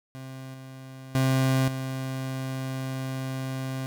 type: tone with level steps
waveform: 30% pulse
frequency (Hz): 131.9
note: C3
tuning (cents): +14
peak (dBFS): -35 / -38 / -18 / -27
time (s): 0.15-3.86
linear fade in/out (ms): 0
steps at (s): 0.54 / 1.15 / 1.68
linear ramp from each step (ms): 2
effects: none